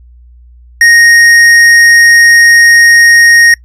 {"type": "tone with hard clipping", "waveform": "triangle", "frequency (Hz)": 1864.7, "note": "A#6", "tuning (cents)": 0, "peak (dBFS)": -3, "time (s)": [0.81, 3.54], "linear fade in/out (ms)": 2, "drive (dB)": 13, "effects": ["noise-tail reverb RT60 0.1 s tail -24 dB re dry", "added 60 Hz sine -34 dBFS peak until 3.64 s"]}